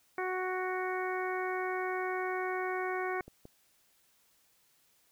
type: harmonic tone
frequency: 370 Hz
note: F#4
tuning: in tune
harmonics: 1 / 2 / 3 / 4 / 5 / 6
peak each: -35 / -38 / -40 / -41 / -42 / -43 dBFS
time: 0.18-3.21 s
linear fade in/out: 2 ms
type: clicks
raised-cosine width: 2 ms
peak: -35 dBFS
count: 3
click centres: 3.209 / 3.28 / 3.454 s
effects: white hiss -69 dBFS RMS until 5.11 s